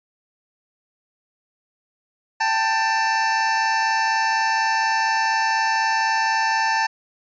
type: tone pair together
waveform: 25% pulse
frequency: 784 / 888.1 Hz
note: G5 / A5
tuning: 0 / +16 cents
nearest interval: major second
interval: 216 cents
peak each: -23 / -15 dBFS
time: 2.4-6.87 s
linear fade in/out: 10 ms
effects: resampled to 16000 Hz